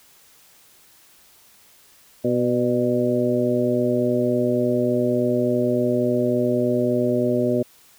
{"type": "harmonic tone with a mistuned harmonic", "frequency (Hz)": 123.47, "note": "B2", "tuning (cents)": 0, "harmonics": [1, 2, 3, 4, 5], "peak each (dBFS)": [-28, -22, -23, -26, -24], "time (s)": [2.24, 7.63], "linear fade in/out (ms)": 10, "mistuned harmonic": 5, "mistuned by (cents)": -41, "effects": ["white hiss -53 dBFS RMS until 7.98 s"]}